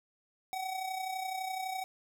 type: tone with amplitude modulation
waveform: square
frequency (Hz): 755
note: F#5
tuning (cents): +35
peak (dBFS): -33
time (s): 0.53-1.84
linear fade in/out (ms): 0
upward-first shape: sine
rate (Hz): 31.9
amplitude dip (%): 55
effects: none